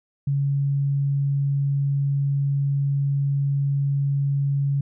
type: tone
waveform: sine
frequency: 140 Hz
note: C#3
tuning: 18 cents sharp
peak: -19 dBFS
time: 0.27-4.81 s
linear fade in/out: 5 ms
effects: none